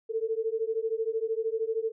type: beating tone pair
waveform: sine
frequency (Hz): 440.8 / 453.8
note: A4 / A#4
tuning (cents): +3 / -47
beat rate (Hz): 13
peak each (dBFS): -30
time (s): 0.09-1.92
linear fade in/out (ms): 20
effects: none